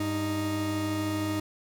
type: tone pair together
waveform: 40% pulse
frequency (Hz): 99.33 / 311.1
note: G2 / D#4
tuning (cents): +23 / 0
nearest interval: octave + minor sixth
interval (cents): 1977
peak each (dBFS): -32 / -28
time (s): 0-1.4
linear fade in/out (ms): 5
effects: none